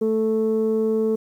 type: tone pair together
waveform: sine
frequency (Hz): 220 / 440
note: A3 / A4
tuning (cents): 0 / 0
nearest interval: octave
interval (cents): 1200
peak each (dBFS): -21 / -18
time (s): 0.01-1.16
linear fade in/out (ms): 10
effects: tanh soft clip ceiling -14 dBFS + 9-bit